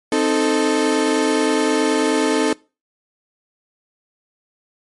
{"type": "chord", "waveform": "35% pulse", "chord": "A diminished", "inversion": "first", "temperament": "equal", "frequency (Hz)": [261.6, 311.1, 440], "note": ["C4", "Eb4", "A4"], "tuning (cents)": [0, 0, 0], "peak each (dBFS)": [-19, -18, -17], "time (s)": [0.12, 2.53], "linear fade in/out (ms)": 2, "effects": ["noise-tail reverb RT60 0.3 s tail -23 dB re dry", "MP3 48 kbps"]}